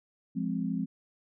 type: chord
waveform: sine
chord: F minor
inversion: none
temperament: equal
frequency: 174.61 / 207.7 / 261.6 Hz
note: F3 / Ab3 / C4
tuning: 0 / 0 / 0 cents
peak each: -33 dBFS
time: 0.35-0.86 s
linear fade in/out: 20 ms
effects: none

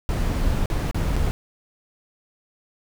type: noise with dropouts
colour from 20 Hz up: brown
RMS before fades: -22 dBFS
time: 0.09-1.31 s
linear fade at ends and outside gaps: 0 ms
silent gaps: 0.658-0.701 / 0.912-0.945 / 1.159-1.165 s
effects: none

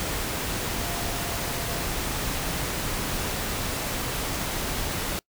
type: tone in noise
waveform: sine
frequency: 692 Hz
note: F5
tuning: 16 cents flat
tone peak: -39 dBFS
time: 0.78-1.85 s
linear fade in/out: 0 ms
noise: pink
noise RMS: -29 dBFS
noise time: 0-5.19 s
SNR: -13 dB
effects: noise-tail reverb RT60 0.1 s tail -25 dB re dry

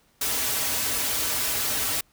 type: noise with comb filter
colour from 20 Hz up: white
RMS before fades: -26 dBFS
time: 0.21-2.01 s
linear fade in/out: 5 ms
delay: 5.6 ms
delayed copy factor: -0.9
effects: pink hiss -63 dBFS RMS until 2.12 s

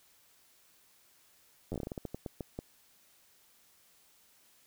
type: slowing click train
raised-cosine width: 2 ms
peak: -24 dBFS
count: 15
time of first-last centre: 1.72-2.589 s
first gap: 10 ms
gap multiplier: 1.25
effects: white hiss -65 dBFS RMS until 4.66 s

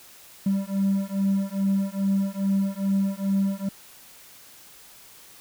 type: beating tone pair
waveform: triangle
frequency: 194.6 / 197 Hz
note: G3 / G3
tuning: -12 / +9 cents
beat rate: 2.4 Hz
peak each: -22 dBFS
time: 0.46-3.69 s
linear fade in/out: 5 ms
effects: tanh soft clip ceiling -13 dBFS + white hiss -49 dBFS RMS until 5.4 s

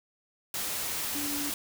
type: tone in noise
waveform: sine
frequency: 290 Hz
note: D4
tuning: 22 cents flat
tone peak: -35 dBFS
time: 1.15-1.5 s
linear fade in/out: 2 ms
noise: white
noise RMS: -33 dBFS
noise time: 0.54-1.54 s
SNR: -5 dB
effects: none

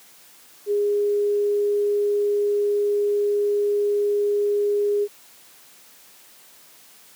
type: tone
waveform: sine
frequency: 410.8 Hz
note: G#4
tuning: 19 cents flat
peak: -18 dBFS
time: 0.66-5.08 s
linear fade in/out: 50 ms
effects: white hiss -50 dBFS RMS until 7.15 s + high-pass 150 Hz 12 dB/octave

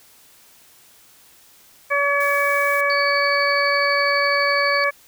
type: harmonic tone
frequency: 568 Hz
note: C#5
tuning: 42 cents sharp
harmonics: 1 / 2 / 3 / 4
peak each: -22 / -22 / -22 / -22 dBFS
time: 1.9-4.91 s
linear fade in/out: 20 ms
type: noise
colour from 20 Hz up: blue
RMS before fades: -36 dBFS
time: 2.2-2.81 s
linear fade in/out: 5 ms
type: tone with tremolo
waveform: sine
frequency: 4519 Hz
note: C#8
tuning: 33 cents sharp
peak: -24 dBFS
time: 2.9-4.84 s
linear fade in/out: 0 ms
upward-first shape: sine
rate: 12 Hz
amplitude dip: 35%
effects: white hiss -51 dBFS RMS until 5.07 s

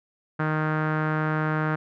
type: tone with low-pass filter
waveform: sawtooth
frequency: 155.1 Hz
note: D#3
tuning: 5 cents flat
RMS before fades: -25 dBFS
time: 0.39-1.76 s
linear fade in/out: 10 ms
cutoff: 1500 Hz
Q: 3.5
effects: none

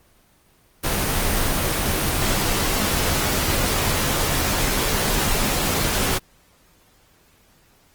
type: noise with comb filter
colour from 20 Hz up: pink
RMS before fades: -21 dBFS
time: 0.83-6.19 s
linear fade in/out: 20 ms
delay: 17 ms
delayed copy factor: -0.5
effects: pink hiss -57 dBFS RMS until 7.94 s + Opus 24 kbps

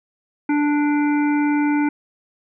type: harmonic tone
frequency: 293.7 Hz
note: D4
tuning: in tune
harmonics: 1 / 3 / 5 / 7 / 8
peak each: -16 / -26 / -30 / -33 / -34 dBFS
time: 0.49-1.89 s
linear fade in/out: 5 ms
effects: none

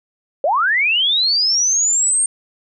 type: linear sweep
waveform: sine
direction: up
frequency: 522 to 8720 Hz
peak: -13 dBFS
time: 0.44-2.26 s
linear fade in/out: 2 ms
effects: none

